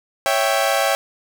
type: chord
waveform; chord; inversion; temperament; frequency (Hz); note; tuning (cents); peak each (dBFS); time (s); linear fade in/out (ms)
sawtooth; C# diminished; none; equal; 554.4 / 659.3 / 784; C#5 / E5 / G5; 0 / 0 / 0; -17; 0.26-0.95; 0
effects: none